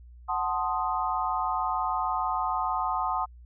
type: chord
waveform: sine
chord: F# diminished seventh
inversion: none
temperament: equal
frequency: 740 / 880 / 1046.5 / 1244.5 Hz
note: F#5 / A5 / C6 / Eb6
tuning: 0 / 0 / 0 / 0 cents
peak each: -31 dBFS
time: 0.28-3.26 s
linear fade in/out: 20 ms
effects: added 60 Hz sine -46 dBFS peak until 3.45 s